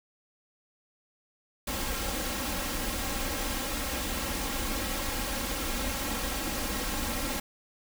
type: noise with comb filter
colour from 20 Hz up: pink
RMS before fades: -32 dBFS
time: 1.67-7.4 s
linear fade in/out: 5 ms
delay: 3.7 ms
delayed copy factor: +0.75
effects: none